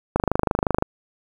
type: click train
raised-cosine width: 1 ms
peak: -4 dBFS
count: 18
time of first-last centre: 0.16-0.824 s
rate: 25.6 Hz
effects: 7-bit